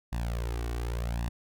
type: tone with flanger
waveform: sawtooth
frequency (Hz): 58.27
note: A#1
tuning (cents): 0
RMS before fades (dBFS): -32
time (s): 0.12-1.29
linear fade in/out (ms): 10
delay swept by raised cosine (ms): 1.1 to 2.7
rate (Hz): 0.88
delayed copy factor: +1
effects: none